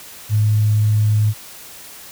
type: tone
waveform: sine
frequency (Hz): 106.6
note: G#2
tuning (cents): +46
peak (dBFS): -12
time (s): 0.29-1.34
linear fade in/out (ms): 50
effects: white hiss -38 dBFS RMS until 2.11 s